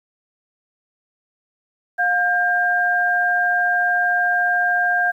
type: tone pair together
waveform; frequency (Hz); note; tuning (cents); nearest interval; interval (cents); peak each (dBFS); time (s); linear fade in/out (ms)
sine; 712 / 1598.4; F5 / G6; +33 / +33; octave + major second; 1400; -20 / -17; 1.98-5.12; 20
effects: 9-bit